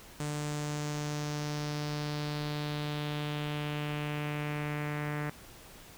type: tone with low-pass filter sweep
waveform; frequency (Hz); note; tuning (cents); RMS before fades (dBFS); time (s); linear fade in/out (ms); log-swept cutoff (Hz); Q
sawtooth; 148.5; D3; +20; -35; 0.2-5.3; 2; 8300 to 1900; 2.6
effects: pink hiss -52 dBFS RMS until 5.97 s